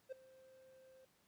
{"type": "tone with ADSR envelope", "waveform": "triangle", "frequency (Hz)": 523.3, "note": "C5", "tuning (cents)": 0, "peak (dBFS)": -39, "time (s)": [0.09, 1.05], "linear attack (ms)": 31, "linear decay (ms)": 7, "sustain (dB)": -20, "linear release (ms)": 4, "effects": ["pink hiss -74 dBFS RMS until 1.27 s", "high-pass 100 Hz 12 dB/octave"]}